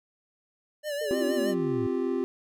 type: tone with vibrato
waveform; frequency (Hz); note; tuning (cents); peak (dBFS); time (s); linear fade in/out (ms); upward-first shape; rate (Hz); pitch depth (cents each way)
square; 587.3; D5; 0; -30; 0.83-1.55; 50; sine; 6.4; 57
type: exponential sweep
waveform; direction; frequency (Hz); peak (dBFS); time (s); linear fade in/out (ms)
sine; down; 470 to 103.3; -32; 1.01-1.87; 5
type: chord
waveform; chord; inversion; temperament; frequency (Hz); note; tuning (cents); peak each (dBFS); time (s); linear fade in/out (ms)
triangle; C suspended fourth; none; equal; 261.6 / 349.2 / 392; C4 / F4 / G4; 0 / 0 / 0; -28; 1.11-2.24; 0
effects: none